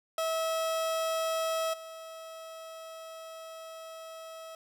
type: tone with level steps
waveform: 30% pulse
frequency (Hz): 648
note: E5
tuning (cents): -30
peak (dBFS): -26 / -40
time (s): 0.18-4.55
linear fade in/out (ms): 2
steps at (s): 1.73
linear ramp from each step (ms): 10
effects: none